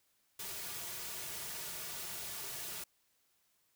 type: noise with comb filter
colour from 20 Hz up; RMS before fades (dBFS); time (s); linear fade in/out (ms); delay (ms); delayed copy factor
white; -43; 0.39-2.84; 5; 3.8; -0.6
effects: white hiss -75 dBFS RMS until 3.75 s